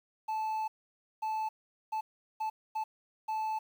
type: tone bursts at uneven times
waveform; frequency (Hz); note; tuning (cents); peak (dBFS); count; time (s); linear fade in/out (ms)
triangle; 873; A5; -14; -29; 6; 0.28-0.68 / 1.22-1.49 / 1.92-2.01 / 2.4-2.5 / 2.75-2.84 / 3.28-3.59; 10
effects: 10-bit